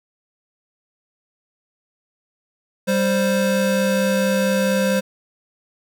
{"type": "tone pair together", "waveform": "square", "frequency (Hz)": [195.9, 523.3], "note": ["G3", "C5"], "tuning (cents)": [-1, 0], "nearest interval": "octave + perfect fourth", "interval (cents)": 1701, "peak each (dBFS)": -20, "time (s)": [2.87, 5.01], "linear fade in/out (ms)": 20, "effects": []}